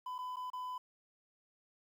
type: tone with dropouts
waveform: triangle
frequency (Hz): 1004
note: B5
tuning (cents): +28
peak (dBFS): -37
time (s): 0.06-0.78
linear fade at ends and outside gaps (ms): 5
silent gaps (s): 0.182-0.187 / 0.36-0.367 / 0.502-0.532
effects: 11-bit